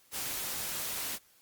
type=noise; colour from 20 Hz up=white; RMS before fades=-36 dBFS; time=0.11-1.19 s; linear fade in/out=50 ms; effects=white hiss -64 dBFS RMS until 1.41 s + Opus 48 kbps